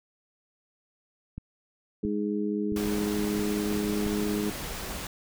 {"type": "click train", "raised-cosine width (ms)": 5, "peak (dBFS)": -24, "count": 5, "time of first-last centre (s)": [1.38, 4.065], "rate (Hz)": 1.49}
{"type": "harmonic tone", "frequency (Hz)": 103.83, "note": "G#2", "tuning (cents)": 0, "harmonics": [2, 3, 4], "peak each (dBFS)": [-29, -31, -32], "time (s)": [2.03, 4.5], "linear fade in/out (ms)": 5}
{"type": "noise", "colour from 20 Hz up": "pink", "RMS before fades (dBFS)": -36, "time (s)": [2.76, 5.07], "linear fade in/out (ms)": 2}
{"effects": []}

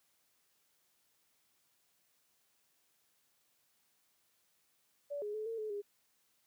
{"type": "tone with pitch steps", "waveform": "sine", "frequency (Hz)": [575, 416.5, 431.3, 454.5, 430.6, 407.9], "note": ["D5", "G#4", "A4", "A#4", "A4", "G#4"], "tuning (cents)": [-37, 5, -35, -44, -37, -31], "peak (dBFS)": -37, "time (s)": [5.1, 5.82], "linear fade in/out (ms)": 20, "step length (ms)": 120, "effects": ["white hiss -75 dBFS RMS until 6.46 s", "high-pass 80 Hz 12 dB/octave"]}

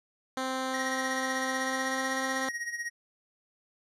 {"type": "tone with pitch glide", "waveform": "10% pulse", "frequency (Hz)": [261.1, 263.4], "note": ["C4", "C4"], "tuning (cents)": [-3, 12], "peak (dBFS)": -22, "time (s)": [0.37, 2.49], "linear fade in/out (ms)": 2, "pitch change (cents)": 15, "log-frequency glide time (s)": [1.51, 2.11]}
{"type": "tone with tremolo", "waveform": "square", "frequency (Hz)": 1885, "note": "A#6", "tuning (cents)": 19, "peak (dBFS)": -31, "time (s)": [0.73, 2.9], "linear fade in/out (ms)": 20, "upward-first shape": "sine", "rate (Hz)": 16, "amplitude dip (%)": 70}
{"effects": ["low-pass 9000 Hz 12 dB/octave"]}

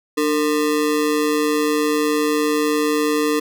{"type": "ring-modulated tone", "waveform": "square", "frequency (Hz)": 376.5, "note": "F#4", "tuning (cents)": 30, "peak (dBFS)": -14, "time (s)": [0.17, 3.4], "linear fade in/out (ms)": 10, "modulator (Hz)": 78.4, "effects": []}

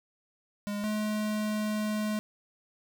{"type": "tone pair in turn", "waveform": "square", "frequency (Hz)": [205.4, 212.8], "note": ["G#3", "G#3"], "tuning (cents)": [-19, 42], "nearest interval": "minor second", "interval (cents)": 61, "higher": "second", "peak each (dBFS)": [-32, -29], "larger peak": "second", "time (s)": [[0.67, 0.84], [0.84, 2.19]], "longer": "second", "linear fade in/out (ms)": 0, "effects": ["10-bit"]}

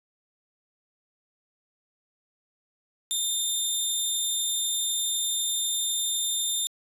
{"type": "tone with amplitude modulation", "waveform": "15% pulse", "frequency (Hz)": 3612, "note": "A7", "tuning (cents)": 45, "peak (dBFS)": -16, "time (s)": [3.11, 6.67], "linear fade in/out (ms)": 0, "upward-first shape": "sine", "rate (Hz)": 261, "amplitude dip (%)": 40, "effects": ["resampled to 32000 Hz"]}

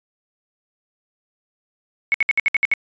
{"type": "tone bursts", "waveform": "sine", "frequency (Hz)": 2203, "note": "C#7", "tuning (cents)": -11, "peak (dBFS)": -13, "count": 8, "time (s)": [2.12, 2.737], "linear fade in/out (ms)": 0, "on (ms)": 22, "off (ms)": 63, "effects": ["resampled to 16000 Hz"]}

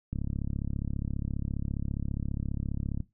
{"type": "click train", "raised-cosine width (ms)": 5, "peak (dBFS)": -20, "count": 101, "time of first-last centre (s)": [0.13, 3.004], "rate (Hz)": 34.8, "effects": ["noise-tail reverb RT60 0.2 s tail -17 dB re dry"]}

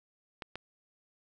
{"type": "clicks", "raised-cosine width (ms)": 0.3, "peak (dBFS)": -23, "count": 2, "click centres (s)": [0.422, 0.556], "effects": []}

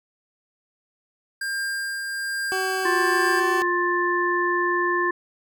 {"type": "tone with tremolo", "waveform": "square", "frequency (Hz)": 1600, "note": "G6", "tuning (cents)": 35, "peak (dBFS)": -25, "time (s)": [1.41, 3.4], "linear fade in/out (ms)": 5, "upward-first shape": "triangle", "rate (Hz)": 1.2, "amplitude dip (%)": 35}
{"type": "tone with pitch glide", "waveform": "20% pulse", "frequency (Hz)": [378.1, 380.7], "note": ["F#4", "F#4"], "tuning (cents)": [38, 49], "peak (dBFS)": -20, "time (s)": [2.52, 3.62], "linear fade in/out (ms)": 0, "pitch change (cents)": 11, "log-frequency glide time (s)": [3.07, 3.3]}
{"type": "harmonic tone", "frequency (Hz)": 352.5, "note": "F4", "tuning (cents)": 16, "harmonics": [1, 3, 5], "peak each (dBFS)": [-24, -24, -24], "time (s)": [2.85, 5.11], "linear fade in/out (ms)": 5}
{"effects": []}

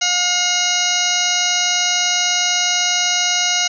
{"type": "harmonic tone with a mistuned harmonic", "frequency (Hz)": 716, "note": "F5", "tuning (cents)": 43, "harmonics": [1, 2, 3, 4, 5, 6, 7, 8, 9], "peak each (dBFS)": [-26, -26, -24, -21, -24, -27, -26, -23, -21], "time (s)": [0.01, 3.68], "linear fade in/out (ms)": 10, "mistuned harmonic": 5, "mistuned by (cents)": 120, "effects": []}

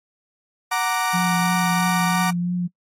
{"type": "chord", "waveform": "30% pulse", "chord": "Gb augmented", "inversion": "none", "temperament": "equal", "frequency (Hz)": [740, 932.3, 1174.7], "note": ["Gb5", "Bb5", "D6"], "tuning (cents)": [0, 0, 0], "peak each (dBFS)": -22, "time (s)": [0.71, 2.31], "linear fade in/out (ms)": 10}
{"type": "tone with vibrato", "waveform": "sine", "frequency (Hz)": 176.5, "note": "F3", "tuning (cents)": 19, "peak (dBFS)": -20, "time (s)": [1.13, 2.68], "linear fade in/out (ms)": 20, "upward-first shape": "triangle", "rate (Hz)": 3, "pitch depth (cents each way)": 24}
{"effects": ["noise-tail reverb RT60 0.1 s tail -23 dB re dry", "AAC 48 kbps"]}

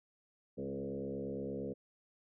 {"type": "tone with frequency modulation", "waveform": "sine", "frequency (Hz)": 340.4, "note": "F4", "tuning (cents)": -44, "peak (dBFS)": -37, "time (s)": [0.57, 1.74], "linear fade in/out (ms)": 20, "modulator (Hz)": 68.7, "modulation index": 2.8, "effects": []}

